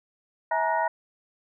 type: tone cluster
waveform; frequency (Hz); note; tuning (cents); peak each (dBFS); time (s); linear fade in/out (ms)
sine; 647 / 856 / 943 / 1465 / 1868; E5 / A5 / A#5 / F#6 / A#6; -32 / -48 / +20 / -18 / +3; -28 / -30 / -25 / -34 / -33; 0.51-0.88; 5
effects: none